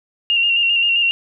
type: tone with vibrato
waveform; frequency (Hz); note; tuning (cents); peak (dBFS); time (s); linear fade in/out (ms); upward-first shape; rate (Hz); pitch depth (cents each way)
sine; 2783; F7; -7; -13; 0.3-1.11; 0; square; 7.6; 28
effects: none